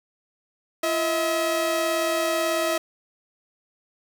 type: tone pair together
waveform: sawtooth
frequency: 339.6 / 641 Hz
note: F4 / E5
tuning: -48 / -49 cents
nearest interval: major seventh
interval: 1099 cents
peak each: -24 / -19 dBFS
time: 0.83-2.78 s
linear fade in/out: 5 ms
effects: none